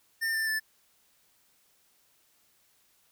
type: tone with pitch steps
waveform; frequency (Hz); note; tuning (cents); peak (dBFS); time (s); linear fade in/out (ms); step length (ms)
square; 1805 / 1780.2 / 1755.6; A6 / A6 / A6; +44 / +20 / -4; -28; 0.21-0.6; 20; 130
effects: white hiss -67 dBFS RMS until 3.11 s